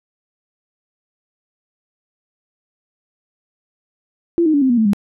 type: tone with pitch steps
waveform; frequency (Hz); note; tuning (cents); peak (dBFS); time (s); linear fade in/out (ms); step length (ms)
sine; 340 / 311.8 / 285.9 / 262.2 / 240.4 / 220.5 / 202.2; F4 / D#4 / D4 / C4 / B3 / A3 / G#3; -46 / +4 / -46 / +4 / -46 / +4 / -46; -11; 4.38-4.933; 0; 79
effects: none